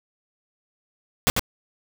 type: noise with echo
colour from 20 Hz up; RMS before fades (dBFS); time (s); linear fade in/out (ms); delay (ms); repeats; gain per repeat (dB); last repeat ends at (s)
pink; -18; 1.27-1.3; 0; 94; 1; -4; 1.394
effects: none